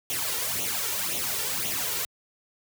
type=noise with flanger; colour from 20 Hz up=white; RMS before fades=-29 dBFS; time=0.1-2.05 s; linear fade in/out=0 ms; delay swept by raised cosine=0.3 to 2.2 ms; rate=1.9 Hz; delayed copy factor=+0.7; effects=high-pass 80 Hz 12 dB/octave